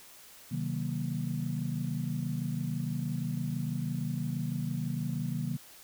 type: chord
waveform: sine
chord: C half-diminished seventh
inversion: none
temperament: just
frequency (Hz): 130.81 / 156.98 / 188.37 / 235.5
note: C3 / Eb3 / Gb3 / Bb3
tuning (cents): 0 / +16 / +31 / +18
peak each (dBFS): -35 / -34 / -38 / -37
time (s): 0.51-5.57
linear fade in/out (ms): 10
effects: tanh soft clip ceiling -20 dBFS + white hiss -53 dBFS RMS until 5.83 s